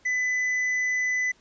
triangle tone with hard clipping, 2002 Hz, B6, 23 cents sharp, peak -24 dBFS, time 0.05-1.32 s, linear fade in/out 10 ms, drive 7 dB, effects pink hiss -60 dBFS RMS until 1.4 s + resampled to 16000 Hz

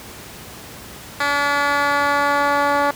10% pulse tone with band-pass filter sweep, 286.3 Hz, D4, 44 cents flat, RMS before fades -18 dBFS, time 1.2-2.91 s, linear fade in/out 5 ms, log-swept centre 2000 to 820 Hz, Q 0.83, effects pink hiss -37 dBFS RMS until 2.95 s + high-pass 60 Hz 12 dB/octave

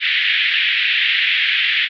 pink band-pass noise, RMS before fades -17 dBFS, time 0-1.89 s, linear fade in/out 50 ms, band 1800 to 3500 Hz, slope 48 dB/octave, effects none

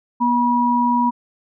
sine tone pair together, 241.8 / 967 Hz, B3 / B5, -36 / -37 cents, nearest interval 2 octaves, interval 2399 cents, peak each -18 / -16 dBFS, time 0.2-1.11 s, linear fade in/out 20 ms, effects none

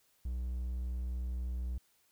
triangle tone, 61.74 Hz, B1, in tune, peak -32 dBFS, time 0.25-1.78 s, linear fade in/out 5 ms, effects white hiss -71 dBFS RMS until 2.11 s

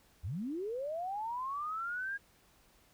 sine linear sweep, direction up, 66.8 to 1643 Hz, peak -35 dBFS, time 0.23-2.18 s, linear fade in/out 20 ms, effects pink hiss -66 dBFS RMS until 2.93 s

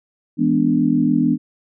sine chord, E dominant seventh, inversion none, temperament equal, 164.81 / 207.7 / 246.9 / 293.7 Hz, E3 / G#3 / B3 / D4, 0 / 0 / 0 / 0 cents, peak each -22 / -22 / -17 / -18 dBFS, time 0.37-1.38 s, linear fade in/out 50 ms, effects none

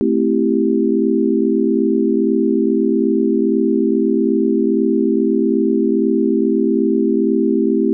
sine chord, A minor seventh, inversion none, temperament equal, 220 / 261.6 / 329.6 / 392 Hz, A3 / C4 / E4 / G4, 0 / 0 / 0 / 0 cents, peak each -18 dBFS, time 0.01-7.93 s, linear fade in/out 0 ms, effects none

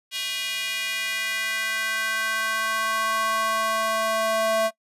square tone with high-pass filter sweep, 221.1 Hz, A3, 9 cents sharp, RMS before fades -25 dBFS, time 0.11-4.71 s, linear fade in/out 50 ms, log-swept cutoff 3000 to 680 Hz, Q 2.5, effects noise-tail reverb RT60 0.1 s tail -23 dB re dry + resampled to 32000 Hz

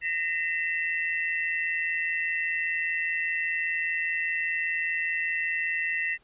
sine tone cluster, 1852 / 2017 / 2687 Hz, A#6 / B6 / E7, -12 / +36 / +33 cents, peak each -29 / -30 / -33 dBFS, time 0.01-6.18 s, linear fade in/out 50 ms, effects pink hiss -64 dBFS RMS until 6.23 s + resampled to 8000 Hz

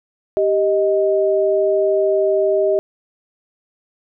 sine tone pair together, 392 / 625 Hz, G4 / D#5, 0 / +8 cents, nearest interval minor sixth, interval 808 cents, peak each -16 dBFS, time 0.37-2.79 s, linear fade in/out 0 ms, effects none

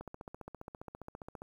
click train, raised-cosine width 1 ms, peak -30 dBFS, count 22, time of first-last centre 0.01-1.419 s, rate 14.9 Hz, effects 10-bit

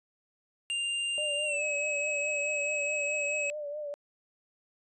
square tone with pitch glide, 2794 to 2562 Hz, F7 to E7, 0 to -50 cents, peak -30 dBFS, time 0.7-3.5 s, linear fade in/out 0 ms, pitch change -150 cents, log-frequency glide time 1.44-1.64 s
sine tone with vibrato, 590 Hz, D5, 8 cents sharp, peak -34 dBFS, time 1.18-3.94 s, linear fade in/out 0 ms, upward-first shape triangle, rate 4.7 Hz, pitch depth 60 cents each way
effects resampled to 24000 Hz

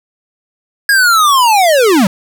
square linear sweep, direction down, 1661.2 to 174.61 Hz, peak -7 dBFS, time 0.89-2.07 s, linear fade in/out 2 ms, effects none

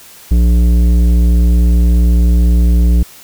sine tone with tanh clipping, 58.9 Hz, A#1, 19 cents sharp, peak -8 dBFS, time 0.31-3.03 s, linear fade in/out 5 ms, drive 12 dB, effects white hiss -38 dBFS RMS until 3.23 s

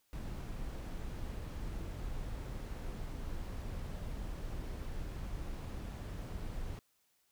brown noise, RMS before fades -41 dBFS, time 0.13-6.79 s, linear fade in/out 0 ms, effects white hiss -75 dBFS RMS until 7.31 s

